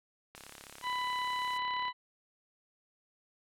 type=click train; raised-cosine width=0.3 ms; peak=-31 dBFS; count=54; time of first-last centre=0.35-1.882 s; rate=34.6 Hz
type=noise; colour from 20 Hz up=blue; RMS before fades=-49 dBFS; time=0.35-1.58 s; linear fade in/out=5 ms
type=harmonic tone; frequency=995 Hz; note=B5; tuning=13 cents sharp; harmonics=1 / 2 / 3 / 4; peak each=-33 / -39 / -43 / -45 dBFS; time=0.82-1.93 s; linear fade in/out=50 ms
effects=low-pass 9000 Hz 12 dB/octave